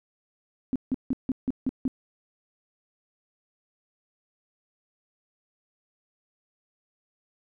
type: tone bursts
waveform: sine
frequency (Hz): 259.9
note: C4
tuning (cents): -11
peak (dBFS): -22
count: 7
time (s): 0.73-1.879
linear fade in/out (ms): 0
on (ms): 27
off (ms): 160
effects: none